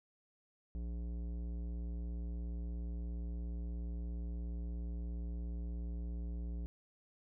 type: tone with tanh clipping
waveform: triangle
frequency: 58.5 Hz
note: A#1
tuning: 7 cents sharp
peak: -40 dBFS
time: 0.75-6.66 s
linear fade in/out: 0 ms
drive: 18 dB
effects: none